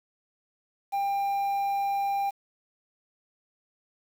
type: tone with quantisation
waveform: triangle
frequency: 796 Hz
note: G5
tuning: 26 cents sharp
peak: -23 dBFS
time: 0.92-2.31 s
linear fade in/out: 20 ms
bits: 8
effects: none